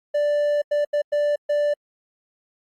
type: tone bursts at uneven times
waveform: triangle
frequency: 587 Hz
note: D5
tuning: 1 cent flat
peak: -16 dBFS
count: 5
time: 0.14-0.62 / 0.71-0.85 / 0.93-1.02 / 1.12-1.36 / 1.49-1.74 s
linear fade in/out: 10 ms
effects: AAC 64 kbps